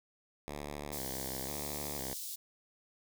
5% pulse tone with vibrato, 69.5 Hz, C#2, 5 cents sharp, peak -29 dBFS, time 0.48-2.13 s, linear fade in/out 0 ms, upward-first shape square, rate 1 Hz, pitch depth 89 cents each way
white high-pass noise, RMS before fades -42 dBFS, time 0.92-2.36 s, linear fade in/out 10 ms, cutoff 3900 Hz, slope 24 dB/octave
effects none

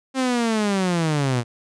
sawtooth linear sweep, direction down, 266.9 to 115.5 Hz, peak -15 dBFS, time 0.14-1.44 s, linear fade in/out 50 ms, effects resampled to 22050 Hz

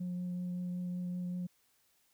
sine tone with vibrato, 178.9 Hz, F3, 42 cents sharp, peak -33 dBFS, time 0-1.47 s, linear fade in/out 10 ms, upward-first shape triangle, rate 5.3 Hz, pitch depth 12 cents each way, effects tanh soft clip ceiling -33 dBFS + white hiss -72 dBFS RMS until 2.13 s

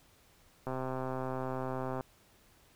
click train, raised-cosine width 1 ms, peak -23 dBFS, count 175, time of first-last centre 0.67-2.008 s, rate 130 Hz, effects pink hiss -64 dBFS RMS until 2.75 s

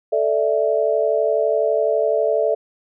sine chord, A suspended fourth, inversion none, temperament equal, 440 / 587.3 / 659.3 Hz, A4 / D5 / E5, 0 / 0 / 0 cents, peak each -20 dBFS, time 0.12-2.55 s, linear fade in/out 10 ms, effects none

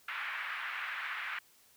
pink band-pass noise, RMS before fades -39 dBFS, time 0.08-1.39 s, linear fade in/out 5 ms, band 1300 to 2400 Hz, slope 24 dB/octave, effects white hiss -64 dBFS RMS until 1.76 s

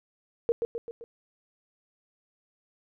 sine tone with echo, 466.2 Hz, A#4, in tune, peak -20 dBFS, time 0.49-0.52 s, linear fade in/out 0 ms, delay 130 ms, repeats 4, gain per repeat -5 dB, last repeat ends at 1.04 s, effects none

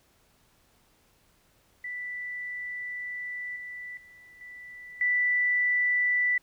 sine tone with level steps, 1975.5 Hz, B6, in tune, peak -33 / -37 / -50 / -42 / -22 dBFS, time 1.84-6.38 s, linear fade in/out 5 ms, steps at 3.56 / 3.97 / 4.41 / 5.01 s, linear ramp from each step 2 ms, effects pink hiss -65 dBFS RMS until 6.42 s

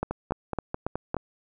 two click trains, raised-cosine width 1 ms, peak -15 / -13 dBFS, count 6 / 5, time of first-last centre 0.11-1.167 / 0.03-1.144 s, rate 4.73 / 3.59 Hz, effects none

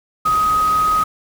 sine tone in noise, 1257 Hz, D#6, 17 cents sharp, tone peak -13 dBFS, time 0.25-1.04 s, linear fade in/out 10 ms, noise pink, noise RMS -30 dBFS, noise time 0.25-1.04 s, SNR +14 dB, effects none

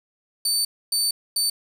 25% pulse tone bursts at uneven times, 4556 Hz, C#8, 47 cents sharp, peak -15 dBFS, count 3, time 0.45-0.65 / 0.92-1.11 / 1.36-1.5 s, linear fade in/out 5 ms, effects 7-bit

